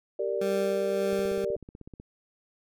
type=chord; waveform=sine; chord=G minor; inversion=none; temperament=equal with one note detuned; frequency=392 / 461.9 / 587.3 Hz; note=G4 / Bb4 / D5; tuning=0 / -16 / 0 cents; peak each=-31 dBFS; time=0.19-1.56 s; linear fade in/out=5 ms
type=tone with tremolo; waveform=20% pulse; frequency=196 Hz; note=G3; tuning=in tune; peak=-25 dBFS; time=0.41-1.45 s; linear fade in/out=5 ms; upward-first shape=sine; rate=1.7 Hz; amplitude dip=40%
type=click train; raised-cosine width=3 ms; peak=-31 dBFS; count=15; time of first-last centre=1.13-2 s; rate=16.1 Hz
effects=none